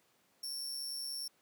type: tone with amplitude modulation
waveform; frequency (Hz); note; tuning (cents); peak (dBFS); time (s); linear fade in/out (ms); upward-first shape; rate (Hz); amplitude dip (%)
sawtooth; 5450; F8; -43; -34; 0.43-1.28; 5; sine; 137; 45
effects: pink hiss -71 dBFS RMS until 1.41 s + high-pass 200 Hz 12 dB/octave